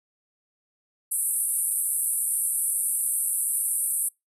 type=band-pass noise; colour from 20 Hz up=white; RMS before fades=-26 dBFS; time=1.11-4.09 s; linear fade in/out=10 ms; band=8500 to 12000 Hz; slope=96 dB/octave; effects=noise-tail reverb RT60 0.2 s tail -26 dB re dry